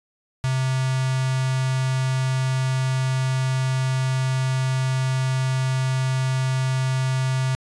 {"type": "tone with notch filter", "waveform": "square", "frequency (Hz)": 130.81, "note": "C3", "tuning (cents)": 0, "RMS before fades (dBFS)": -22, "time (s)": [0.44, 7.55], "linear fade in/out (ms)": 0, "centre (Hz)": 430, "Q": 0.82, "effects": ["resampled to 22050 Hz"]}